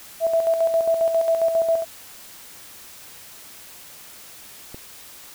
sine tone with tremolo, 659.3 Hz, E5, in tune, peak -15 dBFS, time 0.2-1.85 s, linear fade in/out 50 ms, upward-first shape square, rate 7.4 Hz, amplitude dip 50%
click, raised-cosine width 2 ms, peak -23 dBFS, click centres 4.745 s
effects white hiss -43 dBFS RMS until 5.34 s

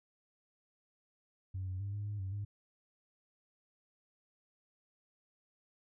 sine tone with pitch steps, 94.2 / 92.9 / 100 / 102.9 / 103.6 / 95.3 / 102.2 Hz, F#2 / F#2 / G2 / G#2 / G#2 / G2 / G#2, +32 / +7 / +35 / -16 / -4 / -48 / -27 cents, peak -35 dBFS, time 1.54-2.45 s, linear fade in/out 10 ms, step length 130 ms, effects tanh soft clip ceiling -33 dBFS

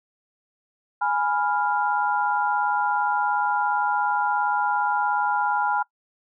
sine chord, F diminished, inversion first, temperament equal, 830.6 / 987.8 / 1396.9 Hz, Ab5 / Cb6 / F6, 0 / 0 / 0 cents, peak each -23 / -26 / -26 dBFS, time 1.01-5.83 s, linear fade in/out 10 ms, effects noise-tail reverb RT60 0.1 s tail -22 dB re dry

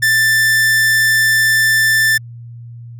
45% pulse tone, 1771 Hz, A6, 11 cents sharp, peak -10 dBFS, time 0.02-2.18 s, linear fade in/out 10 ms, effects added 118 Hz sine -30 dBFS peak until 2.99 s

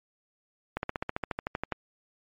slowing click train, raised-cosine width 0.5 ms, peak -15 dBFS, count 14, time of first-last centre 0.77-1.723 s, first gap 61 ms, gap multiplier 1.03, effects MP3 48 kbps

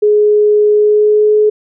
sine tone with pitch glide, 419.5 to 424.6 Hz, G#4 to G#4, +17 to +38 cents, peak -6 dBFS, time 0.02-1.5 s, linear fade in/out 10 ms, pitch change +21 cents, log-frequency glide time 0.72-1.36 s, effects none

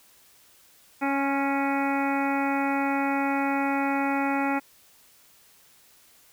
harmonic tone with a mistuned harmonic, 277.1 Hz, C#4, 1 cent flat, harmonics 1 / 2 / 3 / 4 / 5 / 6 / 7 / 8 / 9, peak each -26 / -34 / -28 / -38 / -33 / -42 / -36 / -37 / -37 dBFS, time 1.01-4.6 s, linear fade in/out 20 ms, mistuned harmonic 4, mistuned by -29 cents, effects white hiss -57 dBFS RMS until 6.32 s

